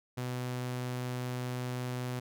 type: tone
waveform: sawtooth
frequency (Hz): 125.1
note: B2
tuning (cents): +23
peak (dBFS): -30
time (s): 0.17-2.2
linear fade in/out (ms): 10
effects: none